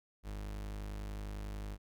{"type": "tone", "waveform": "40% pulse", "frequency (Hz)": 51.1, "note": "G#1", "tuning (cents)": -27, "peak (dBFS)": -39, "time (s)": [0.23, 1.78], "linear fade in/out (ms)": 50, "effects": []}